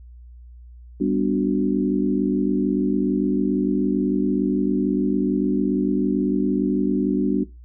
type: chord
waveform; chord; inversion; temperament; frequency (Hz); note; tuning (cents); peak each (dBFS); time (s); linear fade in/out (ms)
sine; G major seventh; none; equal; 196 / 246.9 / 293.7 / 370; G3 / B3 / D4 / F#4; 0 / 0 / 0 / 0; -24 / -24 / -21 / -25; 1-7.44; 10
effects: noise-tail reverb RT60 0.2 s tail -17 dB re dry + added 60 Hz sine -40 dBFS peak until 7.64 s